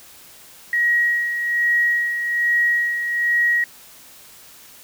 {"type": "tone with tremolo", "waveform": "sine", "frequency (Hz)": 1900, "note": "A#6", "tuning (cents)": 33, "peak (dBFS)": -14, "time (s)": [0.73, 3.64], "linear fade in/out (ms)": 2, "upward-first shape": "sine", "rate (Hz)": 1.2, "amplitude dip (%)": 55, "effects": ["white hiss -45 dBFS RMS until 4.83 s"]}